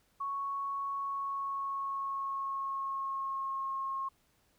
sine tone with pitch glide, 1108.7 to 1079.6 Hz, C#6 to C#6, 0 to -46 cents, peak -33 dBFS, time 0.2-4.09 s, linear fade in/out 10 ms, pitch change -46 cents, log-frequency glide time 0.95-3.63 s, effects pink hiss -71 dBFS RMS until 4.58 s

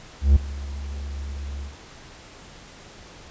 triangle tone with ADSR envelope, 70 Hz, C#2, 18 cents sharp, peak -7 dBFS, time 0.21-1.76 s, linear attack 150 ms, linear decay 9 ms, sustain -20 dB, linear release 140 ms, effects pink hiss -45 dBFS RMS until 3.3 s + resampled to 16000 Hz

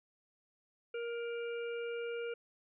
harmonic tone, 469.8 Hz, A#4, 13 cents sharp, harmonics 1 / 3 / 5 / 6, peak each -37 / -47 / -50 / -53 dBFS, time 0.94-2.34 s, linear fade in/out 5 ms, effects none

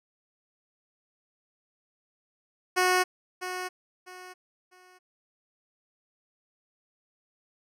10% pulse tone with echo, 366 Hz, F#4, 19 cents flat, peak -13 dBFS, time 2.76-3.04 s, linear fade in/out 20 ms, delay 650 ms, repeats 3, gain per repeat -11 dB, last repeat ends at 4.99 s, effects low-pass 12000 Hz 12 dB/octave

